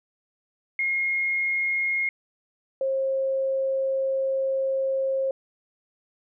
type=tone pair in turn; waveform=sine; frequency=2147 / 535.2 Hz; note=C7 / C5; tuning=+44 / +39 cents; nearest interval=2 octaves; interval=2405 cents; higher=first; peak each=-22 dBFS; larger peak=neither; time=0.79-2.09 / 2.81-5.31 s; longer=second; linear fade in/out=2 ms; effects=none